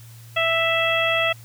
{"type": "harmonic tone", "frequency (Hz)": 659.3, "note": "E5", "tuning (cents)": 0, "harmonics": [1, 2, 3, 4, 5], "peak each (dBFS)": [-23, -26, -25, -23, -26], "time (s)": [0.36, 1.33], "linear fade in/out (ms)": 10, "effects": ["added 115 Hz sine -41 dBFS peak until 1.44 s", "white hiss -50 dBFS RMS until 1.44 s"]}